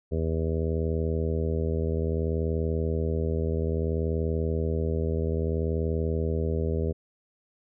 harmonic tone, 80.6 Hz, E2, 38 cents flat, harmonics 1 / 2 / 3 / 4 / 5 / 6 / 7 / 8, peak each -27 / -32 / -35 / -40 / -32 / -34 / -41 / -44 dBFS, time 0.11-6.93 s, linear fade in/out 20 ms, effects none

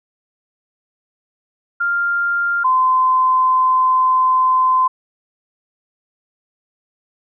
sine tone pair in turn, 1396.9 / 1029.7 Hz, F6 / C6, 0 / -28 cents, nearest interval perfect fourth, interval 528 cents, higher first, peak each -15 / -11 dBFS, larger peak second, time 1.8-2.64 / 2.64-4.88 s, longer second, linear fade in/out 10 ms, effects none

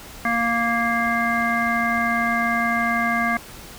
harmonic tone, 233.1 Hz, A#3, in tune, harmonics 1 / 3 / 5 / 7 / 9, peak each -25 / -25 / -25 / -25 / -25 dBFS, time 0.25-3.37 s, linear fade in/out 2 ms, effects pink hiss -40 dBFS RMS until 3.78 s

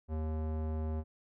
square tone with low-pass filter, 78.4 Hz, D#2, 14 cents sharp, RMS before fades -35 dBFS, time 0.08-1.04 s, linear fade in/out 50 ms, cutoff 750 Hz, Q 0.88, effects none

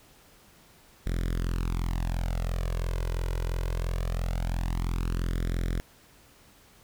sawtooth tone with flanger, 42.94 Hz, F1, 29 cents flat, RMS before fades -29 dBFS, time 1.06-5.8 s, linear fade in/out 0 ms, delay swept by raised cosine 0.54 to 2.04 ms, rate 0.22 Hz, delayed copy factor +0.95, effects pink hiss -57 dBFS RMS until 6.83 s

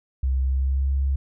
sine tone with pitch glide, 65.6 to 68.11 Hz, C2 to C#2, +5 to -30 cents, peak -19 dBFS, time 0.23-1.16 s, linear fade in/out 5 ms, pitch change +65 cents, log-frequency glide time 0.41-0.92 s, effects none

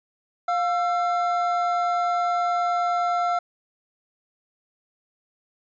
triangle tone pair together, 705 / 1345.2 Hz, F5 / E6, +16 / +35 cents, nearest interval major seventh, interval 1119 cents, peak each -20 / -24 dBFS, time 0.48-3.39 s, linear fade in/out 5 ms, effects resampled to 16000 Hz

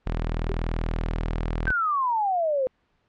sawtooth tone, 40.45 Hz, E1, 32 cents flat, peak -21 dBFS, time 0.06-1.72 s, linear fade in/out 10 ms
sine tone with exponential decay, 392 Hz, G4, in tune, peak -24 dBFS, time 0.49-0.57 s, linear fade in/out 5 ms, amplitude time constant 17 ms
sine exponential sweep, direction down, 1568 to 504 Hz, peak -21 dBFS, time 1.67-2.67 s, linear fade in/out 0 ms
effects pink hiss -69 dBFS RMS until 3.08 s + low-pass 3000 Hz 12 dB/octave

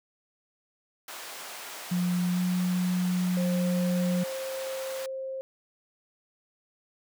pink high-pass noise, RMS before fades -41 dBFS, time 1.08-5.06 s, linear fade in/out 2 ms, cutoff 670 Hz, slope 12 dB/octave
sine tone with pitch glide, 178.4 to 180.89 Hz, F3 to F#3, +37 to -39 cents, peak -24 dBFS, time 1.91-4.24 s, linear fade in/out 10 ms, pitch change +24 cents, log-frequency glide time 2.32-2.39 s
sine tone, 530 Hz, C5, 22 cents sharp, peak -32 dBFS, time 3.37-5.41 s, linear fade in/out 0 ms
effects none

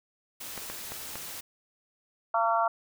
white noise, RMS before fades -40 dBFS, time 0.4-1.41 s, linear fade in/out 10 ms
clicks, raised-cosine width 0.5 ms, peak -22 dBFS, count 4, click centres 0.577 / 0.7 / 0.92 / 1.156 s
harmonic tone, 227.7 Hz, A#3, 40 cents flat, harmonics 3 / 4 / 5 / 6, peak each -27 / -28 / -29 / -30 dBFS, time 2.34-2.68 s, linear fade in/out 5 ms
effects none

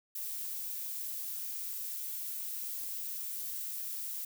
violet noise with high-pass filter sweep, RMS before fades -39 dBFS, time 0.15-4.25 s, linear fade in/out 5 ms, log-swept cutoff 400 to 220 Hz, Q 0.89, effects none

